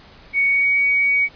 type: tone with pitch glide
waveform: sine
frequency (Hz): 2231 to 2252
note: C#7 to C#7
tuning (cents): +11 to +27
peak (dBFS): -14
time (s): 0.33-1.29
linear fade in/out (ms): 50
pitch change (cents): +16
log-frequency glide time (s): 0.48-0.71
effects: pink hiss -46 dBFS RMS until 1.35 s + resampled to 11025 Hz